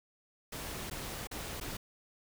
pink noise with dropouts, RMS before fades -41 dBFS, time 0.52-1.77 s, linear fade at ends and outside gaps 5 ms, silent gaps 0.9-0.91 / 1.272-1.312 / 1.601-1.61 s, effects none

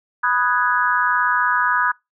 sine chord, G# minor seventh, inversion first, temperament equal, 987.8 / 1244.5 / 1480 / 1661.2 Hz, B5 / D#6 / F#6 / G#6, 0 / 0 / 0 / 0 cents, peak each -21 dBFS, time 0.23-1.92 s, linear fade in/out 10 ms, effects noise-tail reverb RT60 0.2 s tail -24 dB re dry

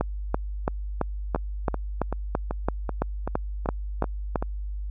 two click trains, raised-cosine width 1 ms, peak -9 / -14 dBFS, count 14 / 9, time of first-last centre 0.01-4.358 / 1.36-4.425 s, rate 2.99 / 2.61 Hz, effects added 50 Hz sine -29 dBFS peak until 4.9 s

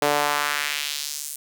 sawtooth tone with high-pass filter sweep, 146.3 Hz, D3, 6 cents flat, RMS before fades -25 dBFS, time 0.02-1.36 s, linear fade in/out 2 ms, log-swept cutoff 490 to 9200 Hz, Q 1.4, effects none

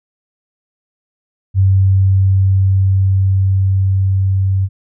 sine tone with level ramp, 96 Hz, G2, 36 cents flat, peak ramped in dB -7 to -11 dBFS, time 1.54-4.69 s, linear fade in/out 50 ms, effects none

